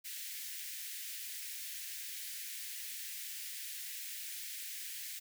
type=high-pass noise; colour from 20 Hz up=white; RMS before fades=-44 dBFS; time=0.04-5.2 s; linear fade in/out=20 ms; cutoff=1700 Hz; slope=48 dB/octave; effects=none